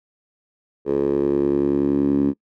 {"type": "tone with band-pass filter sweep", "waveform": "10% pulse", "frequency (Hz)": 70.3, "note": "C#2", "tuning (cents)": 25, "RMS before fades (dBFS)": -19, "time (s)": [0.85, 2.34], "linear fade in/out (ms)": 50, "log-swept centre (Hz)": [420, 270], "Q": 4.1, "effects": ["noise-tail reverb RT60 0.1 s tail -24 dB re dry"]}